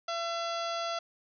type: harmonic tone with a mistuned harmonic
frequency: 675 Hz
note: E5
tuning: 41 cents sharp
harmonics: 1 / 2 / 3 / 4 / 5 / 6 / 7 / 8 / 9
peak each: -34 / -36 / -47 / -45 / -42 / -47 / -44 / -57 / -49 dBFS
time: 0.08-0.99 s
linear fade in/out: 5 ms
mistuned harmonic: 6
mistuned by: +16 cents
effects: none